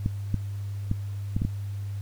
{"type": "clicks", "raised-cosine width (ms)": 5, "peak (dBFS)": -13, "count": 6, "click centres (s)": [0.061, 0.343, 0.914, 1.365, 1.419, 1.45], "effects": ["added 100 Hz sine -30 dBFS peak until 2.01 s", "pink hiss -54 dBFS RMS until 2.01 s"]}